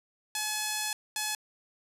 5% pulse tone pair in turn, 853 / 853 Hz, G#5 / G#5, +46 / +46 cents, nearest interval unison, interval 0 cents, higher neither, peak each -18 dBFS, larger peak neither, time 0.35-0.93 / 1.16-1.35 s, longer first, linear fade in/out 2 ms, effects resampled to 32000 Hz + 9-bit

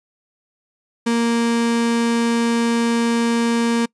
35% pulse tone, 233.1 Hz, A#3, in tune, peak -14 dBFS, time 1.06-3.86 s, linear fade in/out 10 ms, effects noise-tail reverb RT60 0.1 s tail -25 dB re dry + resampled to 22050 Hz

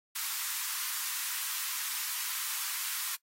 white high-pass noise, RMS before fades -35 dBFS, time 0.15-3.16 s, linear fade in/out 10 ms, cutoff 950 Hz, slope 48 dB/octave, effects noise-tail reverb RT60 0.1 s tail -20 dB re dry + AAC 48 kbps

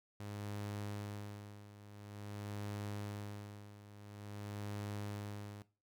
sawtooth tone with tremolo, 102.9 Hz, G#2, 16 cents flat, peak -37 dBFS, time 0.2-5.62 s, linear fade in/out 0 ms, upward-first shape sine, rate 0.48 Hz, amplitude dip 80%, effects noise-tail reverb RT60 0.3 s tail -17 dB re dry

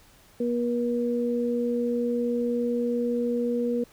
sine tone pair together, 240 / 479.7 Hz, B3 / A#4, -49 / +50 cents, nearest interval octave, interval 1199 cents, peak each -26 dBFS, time 0.4-3.84 s, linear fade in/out 5 ms, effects pink hiss -56 dBFS RMS until 3.92 s

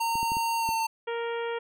square tone with pitch glide, 919 to 902.2 Hz, A#5 to A5, -25 to +43 cents, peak -26 dBFS, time 0-0.87 s, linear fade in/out 10 ms, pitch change -32 cents, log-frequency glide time 0.58-0.72 s
clicks, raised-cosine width 3 ms, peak -26 dBFS, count 5, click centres 0.155 / 0.23 / 0.319 / 0.369 / 0.69 s
harmonic tone, 466.2 Hz, A#4, in tune, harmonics 1 / 2 / 3 / 4 / 5 / 6 / 7, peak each -30 / -36 / -40 / -42 / -44 / -46 / -47 dBFS, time 1.07-1.59 s, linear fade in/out 10 ms
effects none

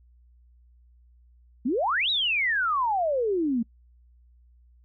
sine exponential two-way sweep, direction up then down, 220 to 3951 to 220 Hz, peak -22 dBFS, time 1.65-3.63 s, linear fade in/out 10 ms, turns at 2.1 s, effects noise-tail reverb RT60 0.1 s tail -26 dB re dry + added 60 Hz sine -54 dBFS peak until 4.84 s

